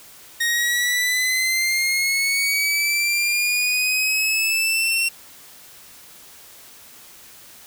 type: linear sweep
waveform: sawtooth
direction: up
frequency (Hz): 1863 to 2729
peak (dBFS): -15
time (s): 0.4-5.09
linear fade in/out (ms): 10
effects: white hiss -45 dBFS RMS until 7.66 s